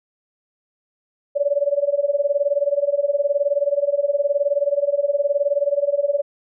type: tone with tremolo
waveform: sine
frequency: 571 Hz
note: D5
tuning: 49 cents flat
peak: -13 dBFS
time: 1.35-6.22 s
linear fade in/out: 20 ms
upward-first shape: sine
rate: 19 Hz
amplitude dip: 90%
effects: none